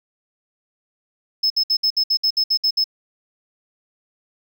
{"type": "tone bursts", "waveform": "sine", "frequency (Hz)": 5200, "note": "E8", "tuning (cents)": -24, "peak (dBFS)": -12, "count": 11, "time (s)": [1.43, 2.842], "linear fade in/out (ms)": 10, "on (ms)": 72, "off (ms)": 62, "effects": ["tanh soft clip ceiling -14 dBFS", "9-bit"]}